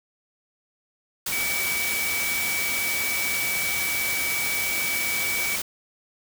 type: tone in noise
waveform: sine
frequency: 2282 Hz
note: C#7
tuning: 50 cents sharp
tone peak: -26 dBFS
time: 1.32-5.56 s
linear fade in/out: 5 ms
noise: white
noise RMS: -28 dBFS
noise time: 1.26-5.62 s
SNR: -1 dB
effects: none